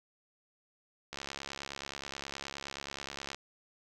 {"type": "click train", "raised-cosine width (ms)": 0.2, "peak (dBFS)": -22, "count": 155, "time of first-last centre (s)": [1.13, 3.346], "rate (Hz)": 69.5, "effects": []}